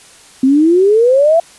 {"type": "exponential sweep", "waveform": "sine", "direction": "up", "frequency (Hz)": [256.2, 686], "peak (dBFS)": -6, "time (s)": [0.43, 1.4], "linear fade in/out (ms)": 5, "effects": ["white hiss -41 dBFS RMS until 1.58 s", "resampled to 24000 Hz"]}